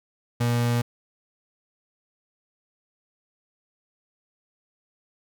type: tone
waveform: 35% pulse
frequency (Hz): 119.5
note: A#2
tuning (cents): +43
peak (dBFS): -19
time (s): 0.4-0.82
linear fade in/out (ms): 10
effects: none